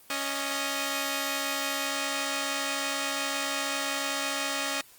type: tone pair together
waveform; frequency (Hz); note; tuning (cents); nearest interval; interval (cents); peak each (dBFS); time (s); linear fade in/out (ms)
5% pulse; 277.4 / 622.7; C#4 / D#5; +1 / +1; octave + major second; 1400; -20; 0.1-4.81; 2
effects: white hiss -55 dBFS RMS until 4.98 s + Opus 24 kbps